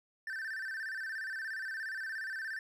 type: tone with vibrato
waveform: triangle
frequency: 1661.2 Hz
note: G#6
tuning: in tune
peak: -35 dBFS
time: 0.27-2.59 s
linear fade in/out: 2 ms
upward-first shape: square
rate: 17 Hz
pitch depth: 120 cents each way
effects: none